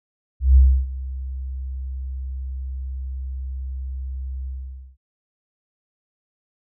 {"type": "tone with ADSR envelope", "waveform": "sine", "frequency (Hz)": 65.41, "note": "C2", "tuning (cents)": 0, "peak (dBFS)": -7, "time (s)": [0.4, 4.97], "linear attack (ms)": 160, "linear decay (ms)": 300, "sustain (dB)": -19, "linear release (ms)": 500, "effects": []}